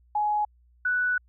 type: tone pair in turn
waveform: sine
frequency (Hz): 839 / 1482.6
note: G#5 / F#6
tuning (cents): +17 / +3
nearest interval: minor seventh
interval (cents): 986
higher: second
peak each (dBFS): -22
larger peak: neither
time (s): 0.15-0.45 / 0.85-1.18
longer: second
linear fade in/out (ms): 5
effects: added 60 Hz sine -57 dBFS peak until 1.28 s